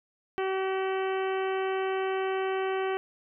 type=harmonic tone; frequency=381.6 Hz; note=G4; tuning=47 cents flat; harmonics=1 / 2 / 3 / 4 / 5 / 6 / 7 / 8; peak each=-28 / -34 / -38 / -40 / -42 / -44 / -45 / -46 dBFS; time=0.38-2.97 s; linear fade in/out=0 ms; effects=none